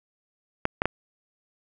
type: clicks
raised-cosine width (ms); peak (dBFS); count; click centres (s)
0.5; -7; 3; 0.654 / 0.819 / 0.856
effects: none